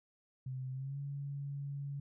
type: tone with pitch glide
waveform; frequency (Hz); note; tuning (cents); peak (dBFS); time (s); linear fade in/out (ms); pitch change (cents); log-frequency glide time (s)
sine; 130 to 140.95; C3 to C#3; -11 to +29; -38; 0.46-2; 5; +140; 0.72-0.98
effects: none